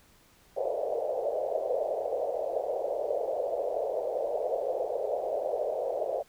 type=band-pass noise; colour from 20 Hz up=pink; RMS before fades=-31 dBFS; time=0.56-6.23 s; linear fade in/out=20 ms; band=470 to 670 Hz; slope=48 dB/octave; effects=pink hiss -61 dBFS RMS until 6.28 s